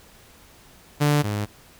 sawtooth tone pair in turn, 147 / 103.94 Hz, D3 / G#2, +2 / +2 cents, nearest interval tritone, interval 600 cents, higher first, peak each -13 / -20 dBFS, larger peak first, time 1-1.23 / 1.23-1.46 s, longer neither, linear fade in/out 20 ms, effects pink hiss -51 dBFS RMS until 1.79 s

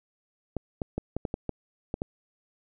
clicks, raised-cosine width 2 ms, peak -16 dBFS, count 9, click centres 0.567 / 0.818 / 0.98 / 1.166 / 1.252 / 1.341 / 1.493 / 1.941 / 2.019 s, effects none

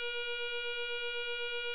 sine tone with frequency modulation, 1435 Hz, F6, 47 cents sharp, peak -34 dBFS, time 0-1.74 s, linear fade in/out 0 ms, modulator 477 Hz, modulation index 3.7, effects none

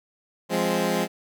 15% pulse chord, F minor, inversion none, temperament equal, 174.61 / 207.7 / 261.6 Hz, F3 / Ab3 / C4, 0 / 0 / 0 cents, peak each -20 / -19 / -23 dBFS, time 0.49-1.08 s, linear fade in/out 50 ms, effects none

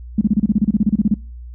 sine tone bursts, 210.4 Hz, G#3, 23 cents sharp, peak -10 dBFS, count 16, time 0.18-1.142 s, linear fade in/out 5 ms, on 32 ms, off 30 ms, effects noise-tail reverb RT60 0.4 s tail -26 dB re dry + added 60 Hz sine -31 dBFS peak until 1.54 s

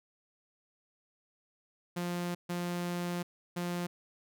sawtooth tone bursts at uneven times, 175.4 Hz, F3, 8 cents sharp, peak -29 dBFS, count 3, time 1.96-2.35 / 2.49-3.23 / 3.56-3.87 s, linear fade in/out 10 ms, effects none

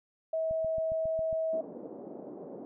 sine tone, 644 Hz, E5, 41 cents flat, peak -28 dBFS, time 0.33-1.61 s, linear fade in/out 5 ms
click train, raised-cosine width 5 ms, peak -33 dBFS, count 7, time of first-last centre 0.51-1.329 s, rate 7.33 Hz
pink band-pass noise, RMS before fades -44 dBFS, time 1.53-2.65 s, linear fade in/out 0 ms, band 230 to 610 Hz, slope 24 dB/octave
effects none

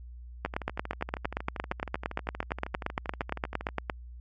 two click trains, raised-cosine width 0.5 ms, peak -13 / -21 dBFS, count 31 / 42, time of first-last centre 0.45-3.898 / 0.46-3.688 s, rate 8.7 / 12.7 Hz, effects added 60 Hz sine -42 dBFS peak until 4.2 s + MP3 48 kbps

